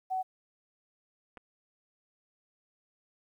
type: tone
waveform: sine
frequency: 751 Hz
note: F#5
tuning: 26 cents sharp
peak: -29 dBFS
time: 0.1-0.23 s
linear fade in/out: 20 ms
type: clicks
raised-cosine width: 0.5 ms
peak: -31 / -37 dBFS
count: 2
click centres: 1.372 / 1.376 s
effects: 11-bit